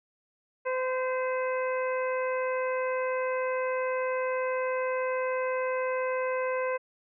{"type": "harmonic tone with a mistuned harmonic", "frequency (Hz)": 513, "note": "C5", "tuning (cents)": -34, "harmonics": [1, 2, 3, 4, 5], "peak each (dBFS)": [-28, -34, -38, -40, -42], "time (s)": [0.65, 6.78], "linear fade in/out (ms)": 20, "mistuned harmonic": 3, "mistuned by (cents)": 17, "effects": []}